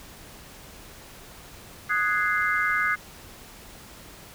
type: chord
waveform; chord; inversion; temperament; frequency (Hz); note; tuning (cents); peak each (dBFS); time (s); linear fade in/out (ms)
sine; Ab dominant seventh; second; equal with one note detuned; 1244.5 / 1480 / 1661.2 / 2085; Eb6 / Gb6 / Ab6 / C7; 0 / 0 / 0 / -7; -27; 1.89-2.96; 20
effects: pink hiss -46 dBFS RMS until 4.34 s